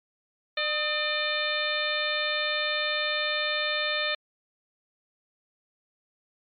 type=harmonic tone with a mistuned harmonic; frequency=600 Hz; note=D5; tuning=37 cents sharp; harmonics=1 / 2 / 3 / 4 / 5 / 6 / 7; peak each=-32 / -35 / -31 / -32 / -37 / -31 / -35 dBFS; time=0.57-4.15 s; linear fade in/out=5 ms; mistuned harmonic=2; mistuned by=+76 cents; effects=MP3 64 kbps